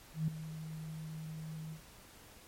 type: tone with ADSR envelope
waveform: sine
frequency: 157.9 Hz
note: D#3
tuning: 26 cents sharp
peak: -28 dBFS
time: 0.14-1.81 s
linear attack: 140 ms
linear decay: 3 ms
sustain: -13 dB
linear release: 91 ms
effects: pink hiss -57 dBFS RMS until 2.47 s + MP3 64 kbps